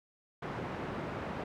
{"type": "band-pass noise", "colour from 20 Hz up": "pink", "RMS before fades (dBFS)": -39, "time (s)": [0.42, 1.44], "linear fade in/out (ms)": 5, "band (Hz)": [110, 1500], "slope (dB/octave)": 12, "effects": []}